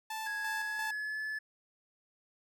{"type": "tone with tremolo", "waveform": "sawtooth", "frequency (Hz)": 878, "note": "A5", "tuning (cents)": -4, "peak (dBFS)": -33, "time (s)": [0.1, 0.91], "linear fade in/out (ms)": 5, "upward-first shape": "square", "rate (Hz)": 2.9, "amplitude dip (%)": 50}
{"type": "tone with pitch glide", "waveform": "triangle", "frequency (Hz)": [1661.2, 1727.7], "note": ["G#6", "A6"], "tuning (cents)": [0, -32], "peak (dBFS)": -33, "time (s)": [0.26, 1.39], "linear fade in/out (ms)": 10, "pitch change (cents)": 68, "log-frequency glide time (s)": [0.54, 1.2]}
{"effects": []}